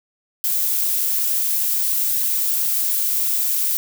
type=noise; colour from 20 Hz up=violet; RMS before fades=-20 dBFS; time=0.44-3.77 s; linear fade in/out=0 ms; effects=none